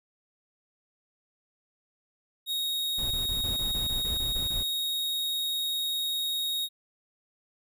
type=tone; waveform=45% pulse; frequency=3755 Hz; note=A#7; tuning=12 cents sharp; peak=-28 dBFS; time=2.46-6.69 s; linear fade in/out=50 ms
type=noise bursts; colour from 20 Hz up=brown; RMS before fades=-35 dBFS; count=11; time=2.98-4.63 s; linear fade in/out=5 ms; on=130 ms; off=22 ms
effects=none